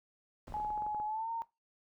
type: noise with exponential decay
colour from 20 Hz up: brown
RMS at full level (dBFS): -45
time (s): 0.47-1.44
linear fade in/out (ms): 1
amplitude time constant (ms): 210
type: clicks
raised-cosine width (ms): 1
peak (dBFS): -34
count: 11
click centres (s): 0.481 / 0.523 / 0.567 / 0.6 / 0.648 / 0.704 / 0.777 / 0.822 / 0.865 / 0.947 / 1
type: tone with pitch glide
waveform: sine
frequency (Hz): 845 to 916.2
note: G#5 to A#5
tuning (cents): +30 to -30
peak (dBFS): -34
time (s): 0.54-1.42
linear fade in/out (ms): 0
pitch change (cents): +140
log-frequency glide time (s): 1.05-1.3
effects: noise-tail reverb RT60 0.2 s tail -18 dB re dry